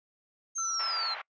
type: linear sweep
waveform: sine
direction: down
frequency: 6460 to 4031 Hz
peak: -30 dBFS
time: 0.55-1.15 s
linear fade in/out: 20 ms
type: tone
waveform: triangle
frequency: 1341 Hz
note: E6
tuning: 29 cents sharp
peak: -33 dBFS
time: 0.58-1.14 s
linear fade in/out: 5 ms
type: band-pass noise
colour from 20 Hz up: pink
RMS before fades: -40 dBFS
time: 0.79-1.22 s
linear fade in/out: 10 ms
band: 740 to 2600 Hz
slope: 24 dB/octave
effects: noise-tail reverb RT60 0.1 s tail -26 dB re dry + resampled to 16000 Hz